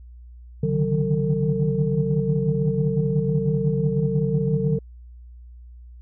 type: tone cluster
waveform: sine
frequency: 139.4 / 149.6 / 155.5 / 186.7 / 451.1 Hz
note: C#3 / D3 / D#3 / F#3 / A4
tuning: +10 / +32 / -1 / +16 / +43 cents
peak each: -25 dBFS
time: 0.63-4.79 s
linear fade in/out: 5 ms
effects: tanh soft clip ceiling -8 dBFS + added 60 Hz sine -40 dBFS peak until 6.01 s

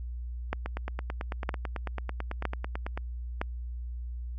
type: two click trains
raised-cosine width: 0.5 ms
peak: -14 / -19 dBFS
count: 4 / 22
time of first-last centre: 0.53-3.415 / 0.66-2.975 s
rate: 1.04 / 9.07 Hz
effects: added 60 Hz sine -34 dBFS peak until 4.38 s

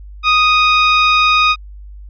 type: tone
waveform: 20% pulse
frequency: 1244.5 Hz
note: D#6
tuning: in tune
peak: -4 dBFS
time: 0.23-1.56 s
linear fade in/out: 50 ms
effects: added 50 Hz sine -31 dBFS peak until 2.09 s + resampled to 11025 Hz

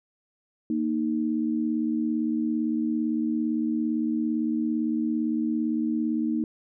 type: tone pair together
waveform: sine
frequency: 232.2 / 309.9 Hz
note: A#3 / D#4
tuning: -7 / -7 cents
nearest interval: perfect fourth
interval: 500 cents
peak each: -26 dBFS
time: 0.7-6.44 s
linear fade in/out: 2 ms
effects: none

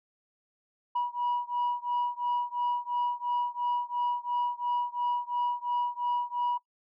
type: beating tone pair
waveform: sine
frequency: 969 / 971.9 Hz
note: B5 / B5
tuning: -33 / -28 cents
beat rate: 2.9 Hz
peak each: -29 / -30 dBFS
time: 0.95-6.58 s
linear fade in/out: 10 ms
effects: noise-tail reverb RT60 0.1 s tail -22 dB re dry + tanh soft clip ceiling -23 dBFS

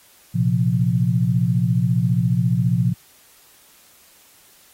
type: chord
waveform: sine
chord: Bb suspended second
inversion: none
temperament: equal with one note detuned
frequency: 116.2 / 130.81 / 174.61 Hz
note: Bb2 / C3 / F3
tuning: -5 / 0 / 0 cents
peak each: -20 dBFS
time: 0.34-2.94 s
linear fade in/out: 20 ms
effects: white hiss -52 dBFS RMS until 4.73 s + AAC 48 kbps

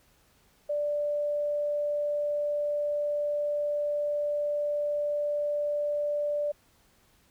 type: tone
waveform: sine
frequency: 587.3 Hz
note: D5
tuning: in tune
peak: -26 dBFS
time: 0.69-6.52 s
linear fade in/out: 10 ms
effects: pink hiss -64 dBFS RMS until 7.3 s

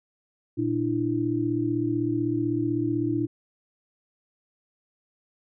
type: tone cluster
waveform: sine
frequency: 118.5 / 299 / 334.9 Hz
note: A#2 / D4 / E4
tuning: +29 / +31 / +27 cents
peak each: -30 / -26 / -27 dBFS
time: 0.57-3.27 s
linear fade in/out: 20 ms
effects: none

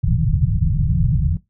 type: low-pass noise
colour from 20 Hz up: white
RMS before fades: -17 dBFS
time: 0.03-1.37 s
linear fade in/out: 10 ms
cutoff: 170 Hz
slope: 96 dB/octave
effects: noise-tail reverb RT60 0.2 s tail -19 dB re dry

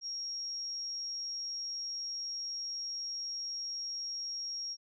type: tone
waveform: sine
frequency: 5588 Hz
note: F8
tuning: in tune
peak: -36 dBFS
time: 0.01-4.77 s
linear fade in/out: 50 ms
effects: none

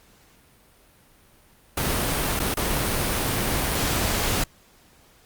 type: noise with dropouts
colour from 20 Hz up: pink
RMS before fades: -24 dBFS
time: 1.77-4.44 s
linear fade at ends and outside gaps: 5 ms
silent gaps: 2.394-2.399 / 2.542-2.569 s
effects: pink hiss -56 dBFS RMS until 5.25 s + Opus 48 kbps

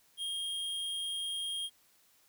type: tone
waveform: square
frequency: 3235 Hz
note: G#7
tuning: 46 cents flat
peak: -35 dBFS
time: 0.17-1.7 s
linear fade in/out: 50 ms
effects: white hiss -67 dBFS RMS until 2.28 s

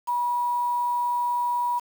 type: tone with quantisation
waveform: sine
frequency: 968 Hz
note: B5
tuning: 35 cents flat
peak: -22 dBFS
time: 0.07-1.8 s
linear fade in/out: 20 ms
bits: 7
effects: none

